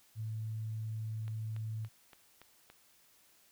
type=tone; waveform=sine; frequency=110 Hz; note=A2; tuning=in tune; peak=-36 dBFS; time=0.15-1.89 s; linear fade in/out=50 ms
type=click train; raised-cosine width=0.3 ms; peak=-37 dBFS; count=6; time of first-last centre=1.28-2.7 s; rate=3.52 Hz
effects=white hiss -66 dBFS RMS until 3.51 s